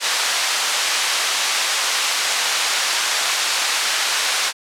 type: band-pass noise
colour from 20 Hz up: white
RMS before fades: -20 dBFS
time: 0-4.53 s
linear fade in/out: 50 ms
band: 780 to 5800 Hz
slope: 12 dB/octave
effects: low-pass 12000 Hz 12 dB/octave